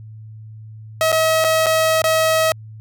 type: tone with dropouts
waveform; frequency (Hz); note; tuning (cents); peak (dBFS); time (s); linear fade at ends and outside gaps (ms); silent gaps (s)
sawtooth; 640; D#5; +49; -10; 1.01-2.52; 1; 1.119-1.126 / 1.442-1.446 / 1.661-1.666 / 2.019-2.041
effects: added 109 Hz sine -34 dBFS peak until 2.8 s